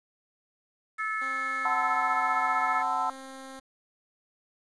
harmonic tone, 434.4 Hz, A4, 22 cents flat, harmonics 3 / 4 / 5, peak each -31 / -33 / -35 dBFS, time 0.98-2.83 s, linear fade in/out 20 ms
10% pulse tone, 265.9 Hz, C4, 28 cents sharp, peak -34 dBFS, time 1.21-3.6 s, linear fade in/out 10 ms
sine chord, F# half-diminished seventh, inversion none, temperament equal with one note detuned, 740 / 880 / 1026.2 / 1318.5 Hz, F#5 / A5 / C6 / E6, 0 / 0 / -34 / 0 cents, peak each -31 dBFS, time 1.65-3.1 s, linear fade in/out 2 ms
effects resampled to 22050 Hz + 9-bit

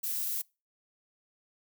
violet noise, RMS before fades -33 dBFS, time 0.03-0.42 s, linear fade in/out 10 ms, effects noise-tail reverb RT60 0.3 s tail -26 dB re dry

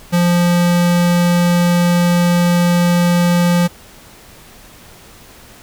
square tone, 174.61 Hz, F3, in tune, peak -11 dBFS, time 0.12-3.68 s, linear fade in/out 20 ms, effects pink hiss -41 dBFS RMS until 5.62 s

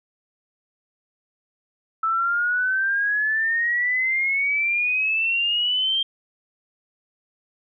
sine exponential sweep, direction up, 1310 to 3191 Hz, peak -19 dBFS, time 2.03-6.03 s, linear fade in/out 5 ms, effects none

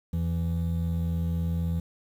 triangle tone pair together, 83.5 / 167.42 Hz, E2 / E3, +23 / +27 cents, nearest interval octave, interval 1204 cents, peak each -25 / -26 dBFS, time 0.13-1.8 s, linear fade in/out 5 ms, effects tanh soft clip ceiling -16 dBFS + 9-bit

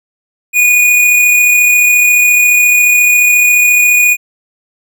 square tone with amplitude modulation, 2458 Hz, D#7, 22 cents flat, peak -5 dBFS, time 0.53-4.17 s, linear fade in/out 50 ms, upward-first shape sine, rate 34.3 Hz, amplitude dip 25%, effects none

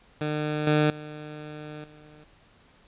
15% pulse tone with level steps, 151.2 Hz, D#3, 49 cents flat, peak -20 / -13 / -31 / -43 dBFS, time 0.21-2.24 s, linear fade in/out 2 ms, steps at 0.67 / 0.9 / 1.84 s, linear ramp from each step 2 ms, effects pink hiss -58 dBFS RMS until 2.87 s + resampled to 8000 Hz

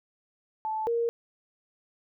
sine tone pair in turn, 872 / 467 Hz, A5 / A#4, -16 / +3 cents, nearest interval major seventh, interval 1081 cents, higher first, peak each -28 / -24 dBFS, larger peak second, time 0.65-0.87 / 0.87-1.09 s, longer neither, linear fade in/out 0 ms, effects none

